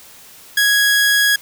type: tone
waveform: sawtooth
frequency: 1661.2 Hz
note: G#6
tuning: in tune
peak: -8 dBFS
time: 0.57-1.36 s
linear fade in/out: 5 ms
effects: white hiss -42 dBFS RMS until 1.41 s